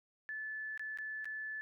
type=tone with dropouts; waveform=sine; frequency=1738 Hz; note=A6; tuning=22 cents flat; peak=-39 dBFS; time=0.29-1.61 s; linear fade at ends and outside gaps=0 ms; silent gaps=0.776-0.795 / 0.974-0.986 / 1.245-1.255 s; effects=none